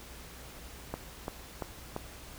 click train, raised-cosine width 1 ms, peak -20 dBFS, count 4, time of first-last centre 0.94-1.964 s, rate 2.93 Hz, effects added 60 Hz sine -52 dBFS peak until 2.38 s + pink hiss -49 dBFS RMS until 2.38 s

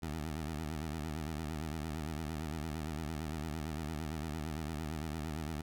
15% pulse tone with vibrato, 77.78 Hz, D#2, in tune, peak -31 dBFS, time 0.02-5.62 s, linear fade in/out 10 ms, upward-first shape sine, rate 8.8 Hz, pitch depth 120 cents each way, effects none

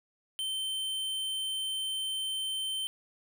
square tone, 3100 Hz, G7, 20 cents flat, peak -32 dBFS, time 0.39-2.87 s, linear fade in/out 0 ms, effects none

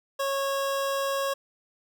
25% pulse tone, 550 Hz, C#5, 14 cents flat, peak -22 dBFS, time 0.19-1.34 s, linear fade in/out 10 ms, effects none

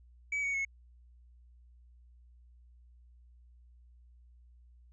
triangle tone with pitch steps, 2282 / 2235 / 2189 Hz, C#7 / C#7 / C#7, +50 / +14 / -22 cents, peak -29 dBFS, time 0.32-0.65 s, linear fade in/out 5 ms, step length 110 ms, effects added 60 Hz sine -56 dBFS peak until 4.92 s + resampled to 22050 Hz

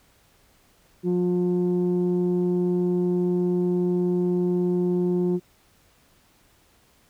sine tone pair together, 178.35 / 356.7 Hz, F3 / F4, +37 / +37 cents, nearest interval octave, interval 1200 cents, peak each -21 dBFS, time 1.03-5.4 s, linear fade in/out 50 ms, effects tanh soft clip ceiling -16 dBFS + pink hiss -60 dBFS RMS until 7.09 s

